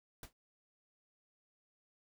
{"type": "noise with exponential decay", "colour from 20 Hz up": "pink", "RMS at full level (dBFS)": -44, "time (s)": [0.23, 0.33], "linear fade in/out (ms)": 2, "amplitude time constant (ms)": 20, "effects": []}